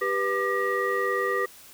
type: tone cluster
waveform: sine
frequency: 393.6 / 491.1 / 1197 / 1906 Hz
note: G4 / B4 / D6 / A#6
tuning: +7 / -10 / +33 / +38 cents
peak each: -28 dBFS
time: 0.01-1.46 s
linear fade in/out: 10 ms
effects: tanh soft clip ceiling -15 dBFS + white hiss -49 dBFS RMS until 1.73 s